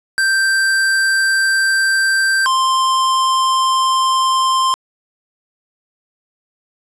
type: tone pair in turn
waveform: square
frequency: 1568 / 1048.3 Hz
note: G6 / C6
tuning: 0 / +3 cents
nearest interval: perfect fifth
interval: 697 cents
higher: first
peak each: -13 dBFS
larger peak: neither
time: 0.18-2.46 / 2.46-4.74 s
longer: neither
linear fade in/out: 0 ms
effects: resampled to 24000 Hz + 7-bit